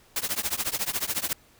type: noise with tremolo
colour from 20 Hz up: white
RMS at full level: -25 dBFS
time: 0.16-1.33 s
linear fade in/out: 2 ms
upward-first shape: triangle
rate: 14 Hz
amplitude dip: 100%
effects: pink hiss -58 dBFS RMS until 1.59 s